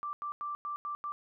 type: tone bursts at uneven times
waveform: sine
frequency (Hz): 1174.7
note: D6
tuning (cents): 0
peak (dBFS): -34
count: 6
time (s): 0.03-0.13 / 0.22-0.32 / 0.41-0.55 / 0.65-0.76 / 0.85-0.95 / 1.04-1.12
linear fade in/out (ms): 0
effects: none